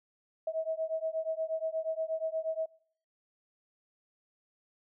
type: beating tone pair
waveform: sine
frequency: 638 / 646.4 Hz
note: D#5 / E5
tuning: +43 / -34 cents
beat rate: 8.4 Hz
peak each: -34 / -34 dBFS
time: 0.47-2.66 s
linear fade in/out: 5 ms
effects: noise-tail reverb RT60 0.7 s tail -24 dB re dry